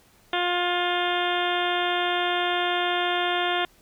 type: harmonic tone with a mistuned harmonic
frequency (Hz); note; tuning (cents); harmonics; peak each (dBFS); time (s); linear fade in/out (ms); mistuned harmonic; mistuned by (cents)
354.1; F4; +24; 1 / 2 / 3 / 4 / 5 / 6 / 7 / 8 / 9 / 10; -29 / -27 / -32 / -31 / -32 / -35 / -37 / -35 / -33 / -33; 0.33-3.65; 2; 5; -19
effects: pink hiss -58 dBFS RMS until 3.81 s